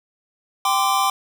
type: chord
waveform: square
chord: G suspended fourth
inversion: none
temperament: equal with one note detuned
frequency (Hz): 784 / 1030.9 / 1174.7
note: G5 / C6 / D6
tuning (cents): 0 / -26 / 0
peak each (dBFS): -22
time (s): 0.65-1.1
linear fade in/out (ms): 2
effects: none